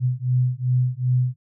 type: beating tone pair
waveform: sine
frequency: 124.7 / 127.3 Hz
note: B2 / C3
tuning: +17 / -47 cents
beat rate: 2.6 Hz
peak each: -21 dBFS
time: 0-1.36 s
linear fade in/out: 50 ms
effects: none